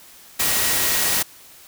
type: tone in noise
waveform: sine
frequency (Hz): 1900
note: A#6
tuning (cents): +33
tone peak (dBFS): -31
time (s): 0.39-1.23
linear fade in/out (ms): 10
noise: white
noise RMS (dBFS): -20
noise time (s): 0.39-1.23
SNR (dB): -14
effects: white hiss -46 dBFS RMS until 1.67 s